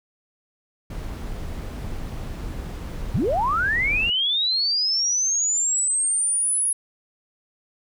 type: noise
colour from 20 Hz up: brown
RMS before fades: -31 dBFS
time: 0.9-4.1 s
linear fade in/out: 5 ms
type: linear sweep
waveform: sine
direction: up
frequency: 73.42 to 10548 Hz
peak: -19 dBFS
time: 3.14-6.73 s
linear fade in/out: 5 ms
effects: none